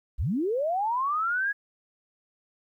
sine linear sweep, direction up, 36.71 to 1684 Hz, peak -24 dBFS, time 0.18-1.53 s, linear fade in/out 20 ms, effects 11-bit

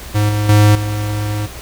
square tone with level steps, 104.8 Hz, G#2, 16 cents sharp, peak -12 / -15 / -7 / -18 dBFS, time 0.14-1.47 s, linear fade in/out 20 ms, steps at 0.29 / 0.49 / 0.75 s, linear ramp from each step 2 ms, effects added 60 Hz sine -33 dBFS peak until 1.61 s + pink hiss -33 dBFS RMS until 1.61 s

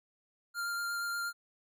square tone with vibrato, 1396 Hz, F6, 1 cent flat, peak -34 dBFS, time 0.54-1.33 s, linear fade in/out 50 ms, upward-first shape sine, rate 8.4 Hz, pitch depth 10 cents each way, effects none

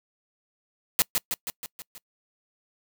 white noise with echo, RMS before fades -20 dBFS, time 0.99-1.02 s, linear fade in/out 0 ms, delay 160 ms, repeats 6, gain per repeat -4 dB, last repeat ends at 1.98 s, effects noise-tail reverb RT60 0.1 s tail -26 dB re dry

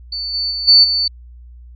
sine tone with level steps, 4500 Hz, C#8, 25 cents sharp, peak -21 / -17 / -20 / -5 / -14 dBFS, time 0.12-1.08 s, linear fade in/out 5 ms, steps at 0.33 / 0.5 / 0.67 / 0.83 s, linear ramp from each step 20 ms, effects added 60 Hz sine -36 dBFS peak until 1.75 s

